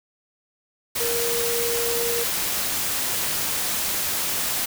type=tone in noise; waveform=sine; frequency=470.1 Hz; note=A#4; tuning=15 cents sharp; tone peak=-25 dBFS; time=1-2.24 s; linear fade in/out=10 ms; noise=white; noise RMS=-25 dBFS; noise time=0.95-4.66 s; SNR=-3 dB; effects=none